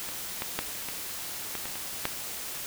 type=clicks; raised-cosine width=0.3 ms; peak=-20 / -15 / -11 / -19 / -17 / -20 / -22 / -10 dBFS; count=8; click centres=0.089 / 0.421 / 0.59 / 0.887 / 1.553 / 1.656 / 1.756 / 2.054 s; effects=white hiss -37 dBFS RMS until 2.66 s